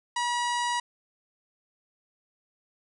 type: harmonic tone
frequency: 964 Hz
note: B5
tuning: 42 cents flat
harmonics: 1 / 2 / 3 / 4 / 5 / 6 / 7 / 8 / 9 / 10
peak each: -27 / -33 / -37 / -39 / -41 / -43 / -44 / -45 / -46 / -47 dBFS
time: 0.16-0.8 s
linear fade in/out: 5 ms
effects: none